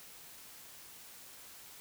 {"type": "silence", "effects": ["white hiss -53 dBFS RMS until 1.8 s"]}